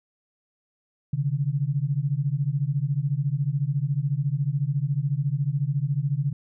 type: beating tone pair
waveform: sine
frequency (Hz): 134.4 / 148.4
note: C3 / D3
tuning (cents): +47 / +18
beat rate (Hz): 14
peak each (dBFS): -25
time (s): 1.13-6.33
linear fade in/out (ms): 5
effects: none